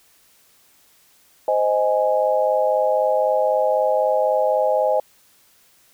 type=chord; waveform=sine; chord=Ab major; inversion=first; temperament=just; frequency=519.1 / 623 / 830.6 Hz; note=C5 / Eb5 / Ab5; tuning=-14 / +2 / 0 cents; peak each=-20 / -19 / -22 dBFS; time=1.48-5 s; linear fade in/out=2 ms; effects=white hiss -56 dBFS RMS until 5.93 s